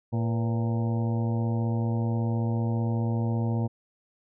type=harmonic tone with a mistuned harmonic; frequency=114.8 Hz; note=A#2; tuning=26 cents flat; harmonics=1 / 2 / 3 / 4 / 5 / 6 / 7 / 8; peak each=-25 / -30 / -38 / -39 / -42 / -44 / -43 / -44 dBFS; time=0.12-3.68 s; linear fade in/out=20 ms; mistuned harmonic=4; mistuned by=+89 cents; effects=none